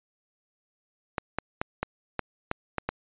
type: clicks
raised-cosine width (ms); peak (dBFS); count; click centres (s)
0.5; -12; 8; 1.182 / 1.386 / 1.615 / 1.83 / 2.193 / 2.514 / 2.783 / 2.89
effects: resampled to 8000 Hz